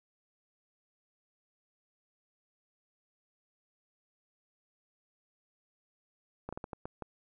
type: slowing click train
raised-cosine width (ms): 1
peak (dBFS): -25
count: 7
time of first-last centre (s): 6.49-7.023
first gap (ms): 36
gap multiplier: 1.36
effects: none